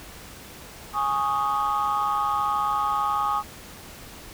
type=chord; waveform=sine; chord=Ab suspended fourth; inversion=none; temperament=just; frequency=830.6 / 1107.5 / 1245.9 Hz; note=Ab5 / Db6 / Eb6; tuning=0 / -2 / +2 cents; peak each=-25 / -26 / -24 dBFS; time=0.93-3.43 s; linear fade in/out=50 ms; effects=tanh soft clip ceiling -16 dBFS + pink hiss -43 dBFS RMS until 4.33 s